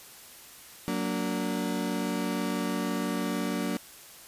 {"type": "chord", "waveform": "35% pulse", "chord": "Gb augmented", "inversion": "none", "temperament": "just", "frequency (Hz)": [185, 231.2, 289.1], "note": ["Gb3", "Bb3", "D4"], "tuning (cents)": [0, -14, -27], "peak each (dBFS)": -31, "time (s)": [0.88, 3.77], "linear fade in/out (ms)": 0, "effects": ["white hiss -49 dBFS RMS until 4.27 s", "resampled to 32000 Hz"]}